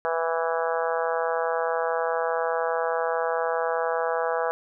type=harmonic tone; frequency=164.81 Hz; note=E3; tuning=in tune; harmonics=3 / 4 / 5 / 6 / 7 / 8 / 9 / 10; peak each=-27 / -29 / -31 / -33 / -34 / -35 / -36 / -37 dBFS; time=0.05-4.51 s; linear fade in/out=0 ms; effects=none